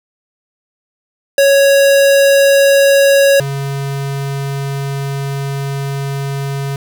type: tone pair in turn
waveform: square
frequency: 554.4 / 138.6 Hz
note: C#5 / C#3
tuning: 0 / 0 cents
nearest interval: 2 octaves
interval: 2400 cents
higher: first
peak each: -7 / -18 dBFS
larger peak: first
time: 1.38-3.4 / 3.4-6.76 s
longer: second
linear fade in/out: 2 ms
effects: none